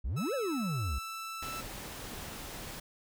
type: exponential two-way sweep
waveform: triangle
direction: up then down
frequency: 48.44 to 587.3 to 59.1 Hz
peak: -29 dBFS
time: 0.04-0.99 s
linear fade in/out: 10 ms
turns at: 0.34 s
type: tone with pitch glide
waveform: sawtooth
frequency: 1309 to 1323.4 Hz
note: E6 to E6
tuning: -13 to +6 cents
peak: -35 dBFS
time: 0.16-1.62 s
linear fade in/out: 20 ms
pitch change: +19 cents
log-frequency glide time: 0.45-0.9 s
type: noise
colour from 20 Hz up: pink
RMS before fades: -43 dBFS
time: 1.42-2.8 s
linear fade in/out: 5 ms
effects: none